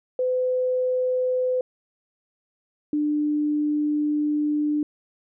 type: tone pair in turn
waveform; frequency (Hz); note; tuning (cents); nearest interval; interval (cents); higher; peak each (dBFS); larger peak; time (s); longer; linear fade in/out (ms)
sine; 507 / 298; B4 / D4; +45 / +25; major sixth; 920; first; -20; neither; 0.19-1.61 / 2.93-4.83; second; 2
effects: none